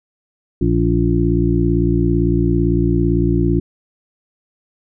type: harmonic tone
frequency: 57.8 Hz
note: A#1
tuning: 14 cents flat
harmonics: 1 / 2 / 3 / 5 / 6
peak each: -19 / -19 / -19 / -19 / -19 dBFS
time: 0.61-3.6 s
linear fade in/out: 5 ms
effects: none